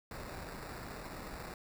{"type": "noise with sample-and-hold", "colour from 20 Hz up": "pink", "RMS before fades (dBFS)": -45, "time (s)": [0.11, 1.54], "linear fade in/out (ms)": 2, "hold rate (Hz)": 3150, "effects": []}